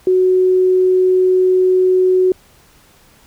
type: tone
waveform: sine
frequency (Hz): 370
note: F#4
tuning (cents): 0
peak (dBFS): -9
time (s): 0.07-2.32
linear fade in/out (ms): 2
effects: pink hiss -49 dBFS RMS until 3.26 s